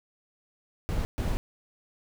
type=noise bursts at uneven times; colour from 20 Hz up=brown; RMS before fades=-28 dBFS; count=2; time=0.89-1.05 / 1.18-1.37 s; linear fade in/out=0 ms; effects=none